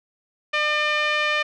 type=tone with low-pass filter; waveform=5% pulse; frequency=601 Hz; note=D5; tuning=40 cents sharp; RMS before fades=-22 dBFS; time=0.53-1.43 s; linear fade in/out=10 ms; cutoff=2300 Hz; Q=1.7; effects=none